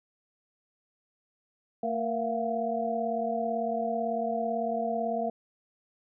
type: tone cluster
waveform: sine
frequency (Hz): 226.2 / 469.5 / 677 / 715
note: A3 / A#4 / E5 / F5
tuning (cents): +48 / +12 / +46 / +41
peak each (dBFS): -34 / -34 / -30 / -35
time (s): 1.83-5.3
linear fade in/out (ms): 5
effects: none